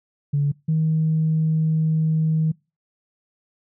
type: tone pair in turn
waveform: sine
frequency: 143.7 / 158.22 Hz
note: D3 / D#3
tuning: -37 / +29 cents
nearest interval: major second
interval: 166 cents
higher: second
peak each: -16 dBFS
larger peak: neither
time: 0.33-0.52 / 0.68-2.52 s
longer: second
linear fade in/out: 10 ms
effects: noise-tail reverb RT60 0.3 s tail -26 dB re dry + tanh soft clip ceiling -12 dBFS